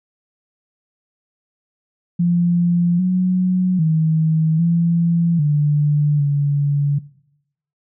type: tone with pitch steps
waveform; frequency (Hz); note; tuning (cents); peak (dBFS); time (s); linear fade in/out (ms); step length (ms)
sine; 173.5 / 183.4 / 158.8 / 169.1 / 147.6 / 143.3; F3 / F#3 / D#3 / E3 / D3 / D3; -11 / -15 / +36 / +44 / +9 / -42; -13; 2.19-6.99; 10; 800
effects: noise-tail reverb RT60 0.8 s tail -20 dB re dry